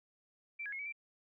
sine tone with pitch steps, 2342 / 1665 / 2163 / 2279 / 2346 Hz, D7 / G#6 / C#7 / C#7 / D7, -5 / +4 / -43 / +47 / -2 cents, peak -39 dBFS, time 0.59-0.925 s, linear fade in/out 10 ms, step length 67 ms, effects none

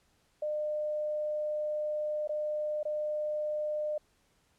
sine tone with dropouts, 604 Hz, D5, 48 cents sharp, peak -30 dBFS, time 0.42-3.98 s, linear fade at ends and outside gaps 5 ms, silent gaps 2.275-2.292 / 2.831-2.852 s, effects pink hiss -70 dBFS RMS until 4.58 s + low-pass 11000 Hz 12 dB/octave

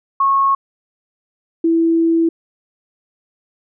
sine tone pair in turn, 1095 / 330.3 Hz, C#6 / E4, -22 / +4 cents, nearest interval octave + major sixth, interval 2074 cents, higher first, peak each -11 dBFS, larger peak neither, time 0.2-0.55 / 1.64-2.29 s, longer second, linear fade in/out 5 ms, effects none

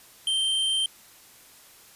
square tone, 3136 Hz, G7, in tune, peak -23 dBFS, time 0.27-0.86 s, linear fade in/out 2 ms, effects white hiss -52 dBFS RMS until 1.95 s + resampled to 32000 Hz

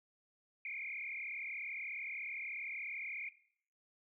sine tone with frequency modulation, 2268 Hz, C#7, 39 cents sharp, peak -40 dBFS, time 0.65-3.29 s, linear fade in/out 2 ms, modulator 36.8 Hz, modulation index 4.5, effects noise-tail reverb RT60 0.6 s tail -18 dB re dry

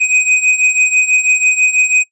square beating tone pair, 2502 / 2508.1 Hz, D#7 / D#7, +9 / +13 cents, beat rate 6.1 Hz, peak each -16 / -12 dBFS, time 0-2.04 s, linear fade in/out 20 ms, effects noise-tail reverb RT60 0.1 s tail -19 dB re dry + resampled to 22050 Hz

